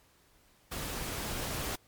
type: noise with level ramp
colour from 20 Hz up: pink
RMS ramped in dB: -38 to -35 dBFS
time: 0.71-1.76 s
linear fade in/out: 10 ms
effects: pink hiss -65 dBFS RMS until 1.87 s + MP3 96 kbps